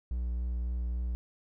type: tone with vibrato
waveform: triangle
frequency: 60.3 Hz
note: B1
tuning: 41 cents flat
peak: -28 dBFS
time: 0.11-1.15 s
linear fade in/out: 0 ms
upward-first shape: triangle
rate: 3.6 Hz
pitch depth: 21 cents each way
effects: none